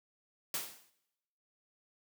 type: noise with exponential decay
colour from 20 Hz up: white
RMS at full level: -33 dBFS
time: 0.54-0.9 s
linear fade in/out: 2 ms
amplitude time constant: 77 ms
effects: noise-tail reverb RT60 0.9 s tail -19 dB re dry + high-pass 150 Hz 12 dB/octave